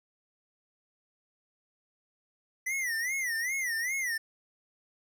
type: tone with vibrato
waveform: square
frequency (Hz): 1975.5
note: B6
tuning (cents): 0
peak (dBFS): -30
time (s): 2.66-4.18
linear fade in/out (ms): 10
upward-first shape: sine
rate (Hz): 2.5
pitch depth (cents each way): 170
effects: none